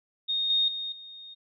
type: tone with level steps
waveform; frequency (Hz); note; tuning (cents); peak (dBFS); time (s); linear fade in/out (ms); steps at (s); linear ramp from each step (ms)
sine; 3700; A#7; -14; -25 / -21 / -31 / -42; 0.28-1.35; 20; 0.5 / 0.68 / 0.92; 2
effects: none